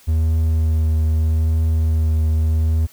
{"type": "tone with vibrato", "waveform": "triangle", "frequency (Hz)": 79.4, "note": "D#2", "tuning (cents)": 36, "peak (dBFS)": -12, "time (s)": [0.07, 2.87], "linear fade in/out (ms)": 20, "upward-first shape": "triangle", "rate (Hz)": 0.8, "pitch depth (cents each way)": 18, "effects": ["white hiss -49 dBFS RMS until 2.92 s"]}